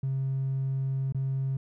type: tone with dropouts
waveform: triangle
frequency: 134.3 Hz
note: C3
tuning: 46 cents sharp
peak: -23 dBFS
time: 0.03-1.57 s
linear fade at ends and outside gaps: 5 ms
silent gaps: 1.124-1.146 s
effects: tanh soft clip ceiling -23 dBFS